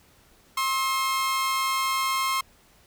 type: tone pair together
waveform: sawtooth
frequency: 1066 / 1292.7 Hz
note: C6 / E6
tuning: +32 / -34 cents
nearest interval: minor third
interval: 334 cents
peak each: -20 / -29 dBFS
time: 0.57-2.41 s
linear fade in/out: 5 ms
effects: pink hiss -58 dBFS RMS until 2.86 s